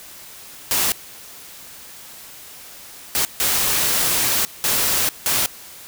white noise bursts at uneven times, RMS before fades -19 dBFS, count 5, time 0.71-0.92 / 3.15-3.25 / 3.4-4.45 / 4.64-5.09 / 5.26-5.46 s, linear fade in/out 0 ms, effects white hiss -40 dBFS RMS until 5.87 s

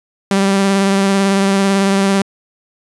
sawtooth tone with vibrato, 196 Hz, G3, in tune, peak -7 dBFS, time 0.31-2.22 s, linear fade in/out 2 ms, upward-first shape sine, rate 18 Hz, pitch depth 20 cents each way, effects resampled to 24000 Hz

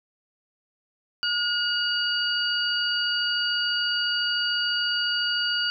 sine tone cluster, 1439 / 2887 / 4613 Hz, F#6 / F#7 / D8, -49 / -43 / -32 cents, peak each -27 dBFS, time 1.23-5.7 s, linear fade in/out 0 ms, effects none

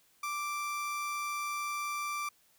30% pulse tone, 1174.7 Hz, D6, in tune, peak -31 dBFS, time 0.23-2.29 s, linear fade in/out 5 ms, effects white hiss -67 dBFS RMS until 2.58 s

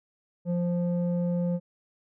square tone with low-pass filter, 174.61 Hz, F3, in tune, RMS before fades -27 dBFS, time 0.45-1.6 s, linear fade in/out 50 ms, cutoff 410 Hz, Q 5.8, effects none

